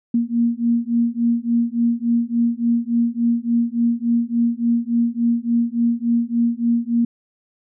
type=beating tone pair; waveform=sine; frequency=233.1 / 236.6 Hz; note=A#3 / A#3; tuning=0 / +26 cents; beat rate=3.5 Hz; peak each=-19 dBFS; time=0.14-7.05 s; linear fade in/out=5 ms; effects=none